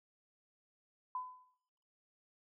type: tone with exponential decay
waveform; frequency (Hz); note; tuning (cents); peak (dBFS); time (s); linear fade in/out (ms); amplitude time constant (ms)
sine; 1008; B5; +35; -35; 1.15-1.54; 2; 84
effects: noise-tail reverb RT60 0.9 s tail -18 dB re dry